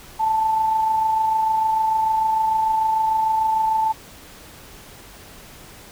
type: tone with amplitude modulation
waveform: sine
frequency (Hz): 880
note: A5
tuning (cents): 0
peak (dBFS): -15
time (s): 0.19-3.93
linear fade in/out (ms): 20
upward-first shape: sine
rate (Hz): 26.7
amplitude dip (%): 35
effects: pink hiss -43 dBFS RMS until 5.91 s